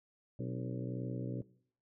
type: harmonic tone with a mistuned harmonic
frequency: 62.1 Hz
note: B1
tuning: 10 cents sharp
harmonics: 2 / 3 / 4 / 5 / 6 / 7 / 8 / 9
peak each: -39 / -43 / -45 / -47 / -49 / -50 / -51 / -52 dBFS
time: 0.39-1.42 s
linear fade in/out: 5 ms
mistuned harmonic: 4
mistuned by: +86 cents
effects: noise-tail reverb RT60 0.6 s tail -21 dB re dry